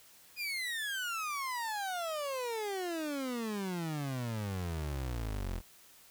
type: exponential sweep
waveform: 30% pulse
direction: down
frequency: 2489 to 41.1 Hz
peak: -32 dBFS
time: 0.36-5.62 s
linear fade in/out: 50 ms
effects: white hiss -59 dBFS RMS until 6.1 s